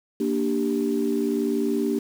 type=chord; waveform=sine; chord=G minor; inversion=first; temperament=equal; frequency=233.1 / 293.7 / 392 Hz; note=Bb3 / D4 / G4; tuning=0 / 0 / 0 cents; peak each=-25 dBFS; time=0.2-1.99 s; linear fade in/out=5 ms; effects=tanh soft clip ceiling -12 dBFS + 7-bit